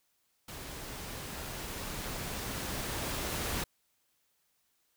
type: noise with level ramp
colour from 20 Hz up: pink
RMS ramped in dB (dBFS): -44 to -34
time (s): 0.48-3.64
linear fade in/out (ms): 5
effects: white hiss -75 dBFS RMS until 4.96 s